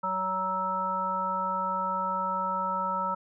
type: harmonic tone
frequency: 187.7 Hz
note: F#3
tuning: 25 cents sharp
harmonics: 1 / 3 / 5 / 7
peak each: -39 / -37 / -30 / -30 dBFS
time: 0.03-3.15 s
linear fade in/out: 10 ms
effects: none